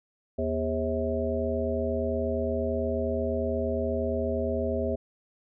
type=harmonic tone with a mistuned harmonic; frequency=80.8 Hz; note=E2; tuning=34 cents flat; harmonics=1 / 3 / 5 / 7 / 8; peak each=-32 / -32 / -32 / -32 / -32 dBFS; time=0.38-4.96 s; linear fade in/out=10 ms; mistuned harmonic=7; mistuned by=-87 cents; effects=none